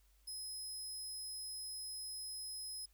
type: tone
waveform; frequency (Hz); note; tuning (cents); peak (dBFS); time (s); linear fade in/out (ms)
20% pulse; 5100; D#8; +42; -38; 0.27-2.86; 10
effects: added 50 Hz sine -67 dBFS peak until 2.93 s + white hiss -75 dBFS RMS until 2.93 s